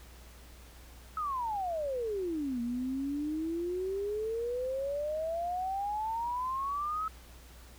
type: exponential two-way sweep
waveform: sine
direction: down then up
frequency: 1300 to 233.9 to 1300 Hz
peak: -31 dBFS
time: 1.17-7.08 s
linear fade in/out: 2 ms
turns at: 2.61 s
effects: added 60 Hz sine -51 dBFS peak until 7.78 s + pink hiss -56 dBFS RMS until 7.78 s